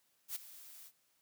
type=noise with ADSR envelope; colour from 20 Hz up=blue; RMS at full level=-38 dBFS; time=0.28-0.92 s; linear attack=77 ms; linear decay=11 ms; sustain=-16 dB; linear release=58 ms; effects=white hiss -75 dBFS RMS until 1.21 s + high-pass 80 Hz 12 dB/octave